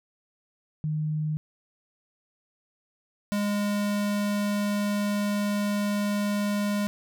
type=tone pair in turn; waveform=sine / square; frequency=153.7 / 205.2 Hz; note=D#3 / G#3; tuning=-21 / -21 cents; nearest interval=perfect fourth; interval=500 cents; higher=second; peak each=-25 dBFS; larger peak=neither; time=0.84-1.37 / 3.32-6.87 s; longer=second; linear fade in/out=0 ms; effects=none